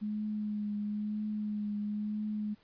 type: tone with vibrato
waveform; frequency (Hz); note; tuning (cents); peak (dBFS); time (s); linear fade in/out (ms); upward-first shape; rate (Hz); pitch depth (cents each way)
sine; 209.9; G#3; +19; -32; 0.01-2.55; 20; triangle; 1; 25
effects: pink hiss -66 dBFS RMS until 2.63 s + resampled to 11025 Hz